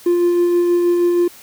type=tone with tremolo; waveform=triangle; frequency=349.2 Hz; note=F4; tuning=in tune; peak=-8 dBFS; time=0.06-1.28 s; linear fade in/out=5 ms; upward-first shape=sine; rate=6.3 Hz; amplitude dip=30%; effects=tanh soft clip ceiling -6 dBFS + white hiss -42 dBFS RMS until 1.42 s